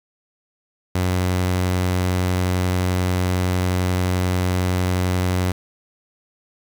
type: tone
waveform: sawtooth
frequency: 91.2 Hz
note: F#2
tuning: 24 cents flat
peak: -14 dBFS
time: 0.95-5.52 s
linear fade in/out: 5 ms
effects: 7-bit